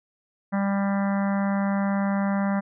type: harmonic tone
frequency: 198 Hz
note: G3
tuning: 18 cents sharp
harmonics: 1 / 3 / 4 / 5 / 6 / 7 / 8 / 9 / 10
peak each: -22 / -32 / -34 / -36 / -38 / -39 / -40 / -41 / -42 dBFS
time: 0.52-2.61 s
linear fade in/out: 20 ms
effects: none